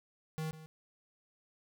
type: tone with echo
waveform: square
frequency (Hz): 157.6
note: D#3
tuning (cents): +23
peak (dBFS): -36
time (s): 0.38-0.51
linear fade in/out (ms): 0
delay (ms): 150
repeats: 1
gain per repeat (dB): -14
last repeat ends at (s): 0.66
effects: none